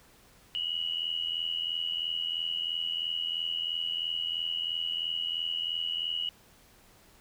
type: tone pair together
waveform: sine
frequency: 2884 / 2967 Hz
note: F#7 / F#7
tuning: -45 / +4 cents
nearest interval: unison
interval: 49 cents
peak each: -32 / -33 dBFS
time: 0.55-6.29 s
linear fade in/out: 0 ms
effects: pink hiss -59 dBFS RMS until 7.2 s